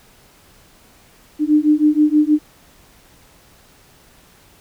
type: beating tone pair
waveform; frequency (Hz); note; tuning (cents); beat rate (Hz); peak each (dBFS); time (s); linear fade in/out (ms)
sine; 298.6 / 304.9; D4 / D#4; +29 / -35; 6.3; -14; 1.39-2.39; 50
effects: pink hiss -50 dBFS RMS until 4.6 s